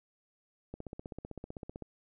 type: click train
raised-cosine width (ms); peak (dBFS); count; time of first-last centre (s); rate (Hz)
2; -28; 18; 0.74-1.823; 15.7
effects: none